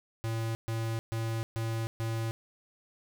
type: tone bursts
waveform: square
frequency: 113.2 Hz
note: A2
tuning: 50 cents sharp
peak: -31 dBFS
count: 5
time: 0.24-2.31 s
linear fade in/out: 0 ms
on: 310 ms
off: 130 ms
effects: none